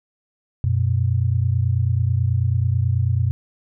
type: tone pair together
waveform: sine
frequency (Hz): 92.5 / 121.7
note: F#2 / B2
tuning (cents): 0 / -25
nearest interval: perfect fourth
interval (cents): 475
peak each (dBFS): -19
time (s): 0.64-3.31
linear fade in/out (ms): 0
effects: none